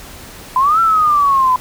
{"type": "exponential two-way sweep", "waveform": "sine", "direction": "up then down", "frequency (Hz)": [1000, 1358, 1000], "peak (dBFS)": -9, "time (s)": [0.56, 1.56], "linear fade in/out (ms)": 2, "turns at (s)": 0.8, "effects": ["pink hiss -35 dBFS RMS until 1.6 s"]}